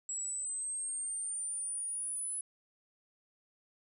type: linear sweep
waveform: sine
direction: up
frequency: 7700 to 10140 Hz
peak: -35 dBFS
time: 0.09-2.41 s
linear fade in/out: 2 ms
effects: none